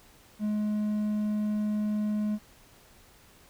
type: tone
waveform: triangle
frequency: 210.9 Hz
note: G#3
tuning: 27 cents sharp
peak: -24 dBFS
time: 0.39-2.39 s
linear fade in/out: 50 ms
effects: pink hiss -57 dBFS RMS until 3.49 s